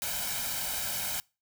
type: noise with comb filter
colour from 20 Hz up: white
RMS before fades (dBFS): -33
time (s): 0.02-1.2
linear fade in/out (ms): 0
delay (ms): 1.3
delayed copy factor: +0.7
effects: noise-tail reverb RT60 0.3 s tail -25 dB re dry